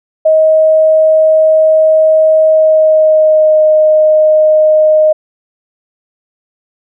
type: tone with pitch glide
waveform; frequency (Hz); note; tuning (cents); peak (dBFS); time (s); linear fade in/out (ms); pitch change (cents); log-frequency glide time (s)
sine; 630 to 619.2; D#5 to D#5; +21 to -9; -4; 0.25-5.13; 10; -30; 2.5-3.62
effects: none